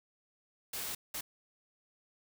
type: noise bursts at uneven times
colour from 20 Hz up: white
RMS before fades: -39 dBFS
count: 2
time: 0.73-0.95 / 1.14-1.21 s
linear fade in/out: 5 ms
effects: none